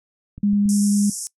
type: clicks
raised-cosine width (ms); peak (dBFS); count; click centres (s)
5; -24; 3; 0.38 / 0.533 / 0.657
type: tone with vibrato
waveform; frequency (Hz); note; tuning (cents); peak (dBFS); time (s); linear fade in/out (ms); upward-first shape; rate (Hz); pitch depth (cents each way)
sine; 203.8; G#3; -32; -15; 0.43-1.1; 5; triangle; 10; 10
type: band-pass noise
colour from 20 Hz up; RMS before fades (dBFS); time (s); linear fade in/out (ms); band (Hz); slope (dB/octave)
white; -30; 0.69-1.27; 0; 5300 to 11000; 96
effects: noise-tail reverb RT60 0.1 s tail -20 dB re dry